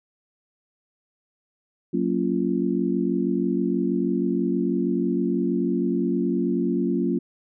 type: chord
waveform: sine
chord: Gb major seventh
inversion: none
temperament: just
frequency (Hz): 185 / 231.2 / 277.5 / 346.9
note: Gb3 / Bb3 / Db4 / F4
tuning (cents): 0 / -14 / +2 / -12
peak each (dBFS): -26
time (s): 1.93-7.19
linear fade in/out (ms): 10
effects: none